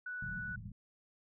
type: tone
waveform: sine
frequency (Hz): 1480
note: F#6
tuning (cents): 0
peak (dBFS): -39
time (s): 0.06-0.56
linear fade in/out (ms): 5
type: low-pass noise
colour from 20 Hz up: white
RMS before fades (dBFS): -46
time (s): 0.22-0.72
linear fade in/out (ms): 5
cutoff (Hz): 210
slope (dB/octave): 96
effects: none